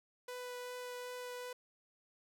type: tone with vibrato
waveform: sawtooth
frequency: 495.4 Hz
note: B4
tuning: 5 cents sharp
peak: -39 dBFS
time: 0.28-1.53 s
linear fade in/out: 5 ms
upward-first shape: triangle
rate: 2.6 Hz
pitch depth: 9 cents each way
effects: none